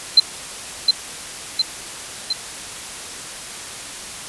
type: tone with echo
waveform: sine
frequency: 4100 Hz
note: C8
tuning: 36 cents flat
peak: -5 dBFS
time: 0.17-0.2 s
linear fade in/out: 5 ms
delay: 710 ms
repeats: 3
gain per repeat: -4 dB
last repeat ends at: 2.33 s
effects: white hiss -32 dBFS RMS until 4.28 s + resampled to 24000 Hz